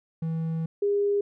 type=tone pair in turn; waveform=triangle / sine; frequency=162.4 / 406 Hz; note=E3 / G#4; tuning=-26 / -39 cents; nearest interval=octave + major third; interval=1587 cents; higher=second; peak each=-24 / -21 dBFS; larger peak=second; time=0.22-0.66 / 0.82-1.21 s; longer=first; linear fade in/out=5 ms; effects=none